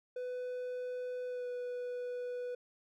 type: tone with pitch glide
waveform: triangle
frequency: 499 to 492.7 Hz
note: B4 to B4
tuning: +18 to -4 cents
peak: -35 dBFS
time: 0.16-2.55 s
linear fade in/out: 5 ms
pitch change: -22 cents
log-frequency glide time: 1.27-1.47 s
effects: none